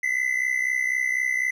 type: tone pair together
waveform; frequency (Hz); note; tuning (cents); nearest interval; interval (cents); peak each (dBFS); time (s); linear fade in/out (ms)
triangle; 1991 / 2055; B6 / C7; +14 / -32; minor second; 54; -23 / -23; 0.03-1.51; 5
effects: none

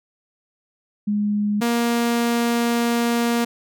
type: tone pair in turn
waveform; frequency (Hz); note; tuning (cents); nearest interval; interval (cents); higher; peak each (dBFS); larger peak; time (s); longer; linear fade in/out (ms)
sine / sawtooth; 207.3 / 235.6; G#3 / A#3; -3 / +19; major second; 222; second; -18 / -14; second; 1.07-1.61 / 1.61-3.45; second; 10
effects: none

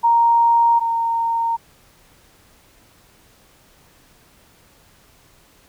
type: tone pair in turn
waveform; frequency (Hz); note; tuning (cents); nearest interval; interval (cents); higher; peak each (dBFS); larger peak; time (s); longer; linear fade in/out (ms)
sine; 932.3 / 921.6; A#5 / A#5; 0 / -20; unison; 20; first; -11 / -17; first; 0.03-0.8 / 0.8-1.57; neither; 20
effects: pink hiss -53 dBFS RMS until 5.68 s

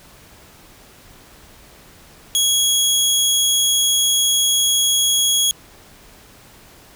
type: tone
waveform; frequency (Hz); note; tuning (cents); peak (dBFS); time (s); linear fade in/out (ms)
20% pulse; 3322; G#7; 0; -9; 2.35-5.51; 0
effects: pink hiss -46 dBFS RMS until 6.95 s

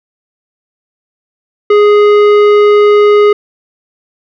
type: tone with tanh clipping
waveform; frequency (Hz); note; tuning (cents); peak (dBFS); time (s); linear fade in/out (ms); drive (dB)
triangle; 415.3; G#4; 0; -5; 1.7-3.33; 5; 17
effects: none

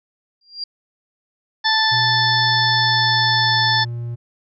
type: tone with exponential growth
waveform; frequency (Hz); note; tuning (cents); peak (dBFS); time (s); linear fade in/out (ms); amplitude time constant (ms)
sine; 4767; D8; +25; -21; 0.41-0.64; 5; 48
type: harmonic tone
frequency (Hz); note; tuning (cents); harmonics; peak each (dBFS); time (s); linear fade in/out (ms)
880; A5; 0; 1 / 2 / 4 / 5 / 6; -20 / -19 / -21 / -23 / -22; 1.64-3.85; 20
type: tone with pitch glide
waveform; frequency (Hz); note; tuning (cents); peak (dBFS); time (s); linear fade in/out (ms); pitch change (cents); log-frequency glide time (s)
triangle; 121.6 to 118.69; B2 to A#2; -26 to +32; -22; 1.91-4.16; 20; -42; 2.47-3.56
effects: none

